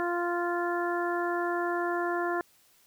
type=harmonic tone; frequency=348 Hz; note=F4; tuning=6 cents flat; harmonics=1 / 2 / 3 / 4 / 5; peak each=-30 / -33 / -35 / -36 / -37 dBFS; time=0-2.41 s; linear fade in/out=0 ms; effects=white hiss -63 dBFS RMS until 2.86 s